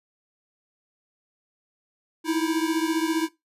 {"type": "beating tone pair", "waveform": "square", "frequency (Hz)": [317.8, 332.8], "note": ["D#4", "E4"], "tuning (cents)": [37, 17], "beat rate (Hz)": 15, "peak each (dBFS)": [-25, -27], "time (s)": [2.24, 3.29], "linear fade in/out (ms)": 50, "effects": ["noise-tail reverb RT60 0.2 s tail -20 dB re dry", "resampled to 32000 Hz"]}